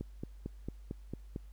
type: click train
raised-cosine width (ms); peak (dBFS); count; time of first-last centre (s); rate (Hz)
3; -25; 7; 0.01-1.361; 4.44
effects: added 50 Hz sine -48 dBFS peak until 1.52 s + pink hiss -70 dBFS RMS until 1.52 s